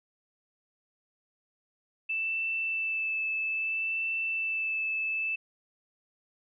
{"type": "tone with vibrato", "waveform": "sine", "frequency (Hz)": 2642, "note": "E7", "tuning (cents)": 3, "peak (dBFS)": -28, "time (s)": [2.09, 5.36], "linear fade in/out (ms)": 10, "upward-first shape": "sine", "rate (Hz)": 0.61, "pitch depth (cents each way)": 15, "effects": []}